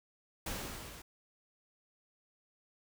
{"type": "noise with level ramp", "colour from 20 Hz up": "pink", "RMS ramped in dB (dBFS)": [-38, -51], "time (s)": [0.46, 1.02], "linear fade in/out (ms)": 5, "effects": []}